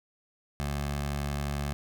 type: tone with notch filter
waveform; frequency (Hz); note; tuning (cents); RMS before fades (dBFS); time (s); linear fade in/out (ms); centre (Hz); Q
15% pulse; 71.4; D2; -48; -32; 0.6-1.73; 0; 280; 1.9
effects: none